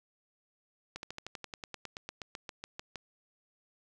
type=slowing click train; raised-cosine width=0.2 ms; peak=-23 dBFS; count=19; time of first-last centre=0.96-2.957 s; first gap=71 ms; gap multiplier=1.05; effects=none